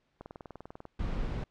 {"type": "click train", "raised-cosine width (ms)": 1, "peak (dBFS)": -29, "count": 14, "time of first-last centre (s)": [0.21, 0.854], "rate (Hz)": 20.2}
{"type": "noise", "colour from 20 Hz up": "brown", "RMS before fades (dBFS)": -33, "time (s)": [0.99, 1.44], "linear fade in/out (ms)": 5}
{"effects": ["pink hiss -75 dBFS RMS until 1.5 s", "low-pass 4000 Hz 12 dB/octave"]}